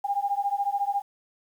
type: beating tone pair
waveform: sine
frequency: 798 / 812 Hz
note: G5 / G#5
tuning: +31 / -39 cents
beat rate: 14 Hz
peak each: -27 dBFS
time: 0.04-1.02 s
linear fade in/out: 10 ms
effects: 9-bit